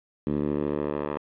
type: tone with band-pass filter sweep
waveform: 10% pulse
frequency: 73.42 Hz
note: D2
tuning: in tune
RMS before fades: -28 dBFS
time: 0.27-1.18 s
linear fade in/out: 0 ms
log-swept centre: 250 to 750 Hz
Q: 1.2
effects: resampled to 8000 Hz + 9-bit